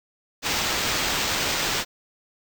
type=noise with sample-and-hold; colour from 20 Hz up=blue; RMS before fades=-25 dBFS; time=0.42-1.85 s; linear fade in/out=50 ms; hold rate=11025 Hz; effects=none